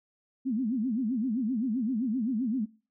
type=tone with vibrato; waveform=sine; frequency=237.5 Hz; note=A#3; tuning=33 cents sharp; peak=-26 dBFS; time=0.45-2.66 s; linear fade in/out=20 ms; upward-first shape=sine; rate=7.7 Hz; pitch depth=230 cents each way; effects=noise-tail reverb RT60 0.4 s tail -23 dB re dry